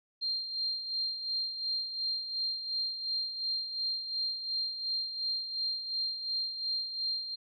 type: tone with tremolo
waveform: sine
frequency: 4186 Hz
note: C8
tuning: in tune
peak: -29 dBFS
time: 0.21-7.36 s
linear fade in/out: 20 ms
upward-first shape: sine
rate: 2.8 Hz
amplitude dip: 60%
effects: none